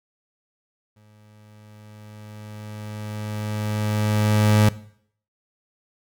30% pulse tone with exponential growth, 106.1 Hz, G#2, 38 cents sharp, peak -10 dBFS, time 0.96-4.69 s, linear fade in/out 5 ms, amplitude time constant 810 ms, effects noise-tail reverb RT60 0.6 s tail -18 dB re dry

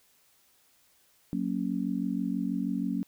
sine chord, F# major, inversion none, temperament just, 185 / 231.2 / 277.5 Hz, F#3 / A#3 / C#4, 0 / -14 / +2 cents, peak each -32 dBFS, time 1.33-3.03 s, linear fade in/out 0 ms, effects white hiss -65 dBFS RMS until 3.07 s

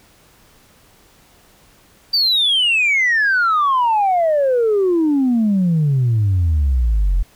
sine exponential sweep, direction down, 4699 to 41.2 Hz, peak -11 dBFS, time 2.13-7.23 s, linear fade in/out 10 ms, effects tanh soft clip ceiling -10 dBFS + pink hiss -51 dBFS RMS until 7.35 s

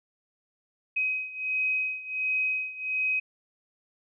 sine beating tone pair, 2526 / 2527.4 Hz, D#7 / D#7, +26 / +26 cents, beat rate 1.4 Hz, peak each -28 / -31 dBFS, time 0.96-3.2 s, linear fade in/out 10 ms, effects none

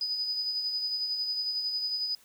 sine tone with tremolo, 4978 Hz, D#8, in tune, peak -27 dBFS, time 0.01-2.15 s, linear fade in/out 2 ms, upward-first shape sine, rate 11 Hz, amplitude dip 40%, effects white hiss -60 dBFS RMS until 2.24 s

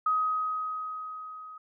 sine tone with level ramp, 1260 Hz, D#6, 21 cents sharp, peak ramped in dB -22 to -42 dBFS, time 0.06-1.58 s, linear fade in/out 5 ms, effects none

